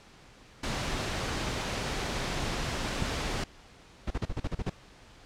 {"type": "noise", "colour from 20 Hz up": "pink", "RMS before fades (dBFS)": -32, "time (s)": [0.63, 3.44], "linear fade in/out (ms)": 5}
{"type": "click", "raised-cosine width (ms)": 5, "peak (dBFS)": -18, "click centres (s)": 3.024}
{"type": "noise bursts", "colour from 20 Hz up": "brown", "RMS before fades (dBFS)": -30, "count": 9, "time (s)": [4.07, 4.697], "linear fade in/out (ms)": 5, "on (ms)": 35, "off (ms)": 39}
{"effects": ["pink hiss -54 dBFS RMS until 5.25 s", "low-pass 6000 Hz 12 dB/octave"]}